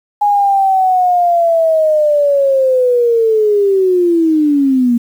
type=linear sweep; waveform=sine; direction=down; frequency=830.6 to 233.1 Hz; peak=-8 dBFS; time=0.21-4.98 s; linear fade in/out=10 ms; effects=7-bit